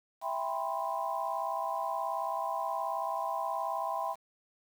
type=chord; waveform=sine; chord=C major seventh; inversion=first; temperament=equal with one note detuned; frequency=659.3 / 793.1 / 987.8 / 1046.5 Hz; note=E5 / G5 / B5 / C6; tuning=0 / +20 / 0 / 0 cents; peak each=-37 / -36 / -36 / -38 dBFS; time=0.21-4.16 s; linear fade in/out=50 ms; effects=9-bit